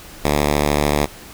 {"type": "tone", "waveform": "5% pulse", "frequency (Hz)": 73.5, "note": "D2", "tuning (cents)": 2, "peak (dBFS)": -4, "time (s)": [0.24, 1.06], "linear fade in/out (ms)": 10, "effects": ["pink hiss -39 dBFS RMS until 1.33 s"]}